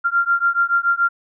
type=beating tone pair; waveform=sine; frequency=1384 / 1391 Hz; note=F6 / F6; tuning=-16 / -7 cents; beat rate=7 Hz; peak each=-18 dBFS; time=0.04-1.09 s; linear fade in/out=20 ms; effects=none